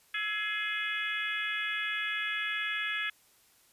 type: harmonic tone with a mistuned harmonic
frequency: 420.6 Hz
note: G#4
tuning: 22 cents sharp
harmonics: 3 / 4 / 5 / 6 / 7 / 8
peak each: -42 / -34 / -37 / -37 / -43 / -40 dBFS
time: 0.14-3.1 s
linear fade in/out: 5 ms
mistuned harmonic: 3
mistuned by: +75 cents
effects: white hiss -64 dBFS RMS until 3.72 s + resampled to 32000 Hz